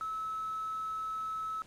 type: tone with quantisation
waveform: sine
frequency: 1300 Hz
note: E6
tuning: 24 cents flat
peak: -34 dBFS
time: 0.01-1.62 s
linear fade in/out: 0 ms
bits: 9
effects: pink hiss -59 dBFS RMS until 1.66 s + low-pass 9000 Hz 12 dB/octave